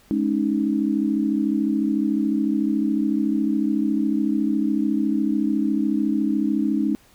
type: chord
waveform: sine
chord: Ab suspended fourth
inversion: none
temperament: equal with one note detuned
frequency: 211.2 / 277.2 / 311.1 Hz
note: Ab3 / Db4 / Eb4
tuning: +29 / 0 / 0 cents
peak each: -23 dBFS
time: 0.11-6.95 s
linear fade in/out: 0 ms
effects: pink hiss -55 dBFS RMS until 7.14 s